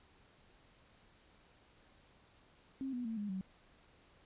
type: tone with pitch steps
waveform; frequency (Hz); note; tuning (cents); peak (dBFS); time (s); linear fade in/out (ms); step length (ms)
sine; 267.6 / 245.4 / 225 / 206.3 / 189.22; C4 / B3 / A3 / G#3 / F#3; +39 / -11 / +39 / -11 / +39; -37; 2.81-3.41; 0; 120
effects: pink hiss -66 dBFS RMS until 4.25 s + resampled to 8000 Hz